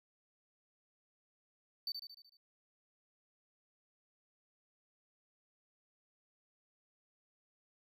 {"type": "tone with echo", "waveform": "triangle", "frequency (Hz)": 4560, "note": "C#8", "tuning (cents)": 48, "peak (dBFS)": -35, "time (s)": [1.87, 1.92], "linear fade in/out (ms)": 2, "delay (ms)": 75, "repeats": 6, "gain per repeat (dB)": -5, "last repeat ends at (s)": 2.37, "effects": []}